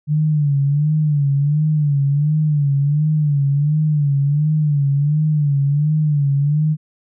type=tone with vibrato; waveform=sine; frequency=146.83 Hz; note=D3; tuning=in tune; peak=-13 dBFS; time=0.07-6.77 s; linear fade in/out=50 ms; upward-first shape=sine; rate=1.4 Hz; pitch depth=91 cents each way; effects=none